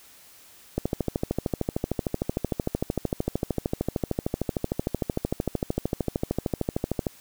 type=click train; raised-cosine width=2 ms; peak=-11 dBFS; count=84; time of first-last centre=0.78-7.068 s; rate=13.2 Hz; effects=white hiss -52 dBFS RMS until 7.2 s